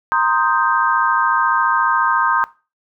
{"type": "chord", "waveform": "sine", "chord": "C minor seventh", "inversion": "third", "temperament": "equal", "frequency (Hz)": [932.3, 1046.5, 1244.5, 1568], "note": ["Bb5", "C6", "Eb6", "G6"], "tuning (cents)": [0, 0, 0, 0], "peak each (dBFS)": -19, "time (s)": [0.12, 2.44], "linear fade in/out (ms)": 0, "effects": ["noise-tail reverb RT60 0.3 s tail -19 dB re dry"]}